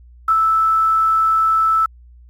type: tone with quantisation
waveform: sine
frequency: 1315 Hz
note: E6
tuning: 5 cents flat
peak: -12 dBFS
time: 0.28-1.86 s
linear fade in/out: 5 ms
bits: 7
effects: added 60 Hz sine -41 dBFS peak until 2.29 s + AAC 64 kbps